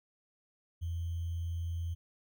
sine tone with sample-and-hold, 84.5 Hz, E2, 43 cents sharp, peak -33 dBFS, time 0.81-1.95 s, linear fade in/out 20 ms, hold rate 3150 Hz, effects none

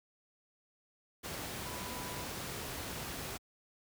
sine tone in noise, 987.8 Hz, B5, in tune, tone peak -48 dBFS, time 1.64-2.25 s, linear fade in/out 20 ms, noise pink, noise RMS -41 dBFS, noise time 1.23-3.38 s, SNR -10 dB, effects high-pass 60 Hz 12 dB/octave

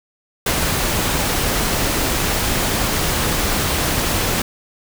pink noise with ADSR envelope, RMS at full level -17 dBFS, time 0.46-4.42 s, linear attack 5 ms, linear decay 69 ms, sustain -2 dB, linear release 4 ms, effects none

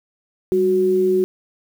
sine tone pair together, 196 / 370 Hz, G3 / F#4, 0 / 0 cents, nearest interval major seventh, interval 1100 cents, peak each -24 / -14 dBFS, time 0.52-1.24 s, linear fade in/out 0 ms, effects 7-bit

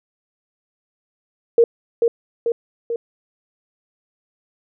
sine tone with echo, 466.2 Hz, A#4, in tune, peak -8 dBFS, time 1.58-1.64 s, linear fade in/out 2 ms, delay 440 ms, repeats 3, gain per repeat -4 dB, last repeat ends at 2.96 s, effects none

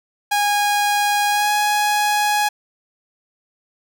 sawtooth tone with pitch glide, 822 to 834 Hz, G#5 to G#5, -18 to +7 cents, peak -12 dBFS, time 0.31-2.49 s, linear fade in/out 10 ms, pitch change +25 cents, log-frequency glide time 1.28-1.51 s, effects none

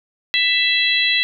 harmonic tone, 663 Hz, E5, 10 cents sharp, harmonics 3 / 4 / 5 / 6, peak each -20 / -20 / -20 / -20 dBFS, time 0.34-1.23 s, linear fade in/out 0 ms, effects none

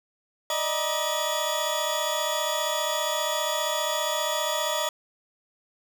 30% pulse tone cluster, 596 / 631 / 955 / 3391 Hz, D5 / D#5 / A#5 / G#7, +25 / +24 / +42 / +35 cents, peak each -28 dBFS, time 0.5-4.89 s, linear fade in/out 2 ms, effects 9-bit

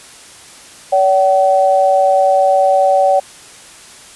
sine tone pair together, 570 / 760.9 Hz, C#5 / F#5, +48 / +48 cents, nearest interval perfect fourth, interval 500 cents, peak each -11 dBFS, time 0.92-3.2 s, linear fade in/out 10 ms, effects white hiss -38 dBFS RMS until 4.15 s + resampled to 24000 Hz

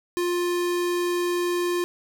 square tone, 351.7 Hz, F4, 12 cents sharp, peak -23 dBFS, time 0.17-1.84 s, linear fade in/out 0 ms, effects none

